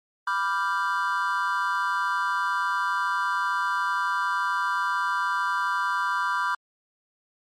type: chord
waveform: triangle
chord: G dominant seventh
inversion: first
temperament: equal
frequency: 987.8 / 1174.7 / 1396.9 / 1568 Hz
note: B5 / D6 / F6 / G6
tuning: 0 / 0 / 0 / 0 cents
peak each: -26 / -26 / -28 / -28 dBFS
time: 0.27-6.55 s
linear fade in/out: 5 ms
effects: MP3 64 kbps